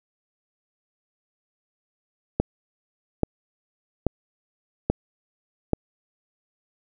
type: click train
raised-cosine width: 2 ms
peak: -6 dBFS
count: 5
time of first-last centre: 2.4-5.733 s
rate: 1.2 Hz
effects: none